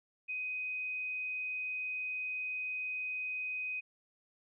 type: tone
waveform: sine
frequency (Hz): 2507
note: D#7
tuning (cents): +12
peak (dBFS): -35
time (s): 0.28-3.81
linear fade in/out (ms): 20
effects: none